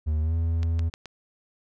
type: tone with pitch glide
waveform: triangle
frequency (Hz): 77.1 to 82.63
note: D#2 to E2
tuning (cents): -15 to +5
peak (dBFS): -20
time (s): 0.06-0.9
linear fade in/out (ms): 20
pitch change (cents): +120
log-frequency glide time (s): 0.2-0.34
type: clicks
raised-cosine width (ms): 0.2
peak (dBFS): -22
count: 4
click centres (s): 0.631 / 0.793 / 0.939 / 1.057
effects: none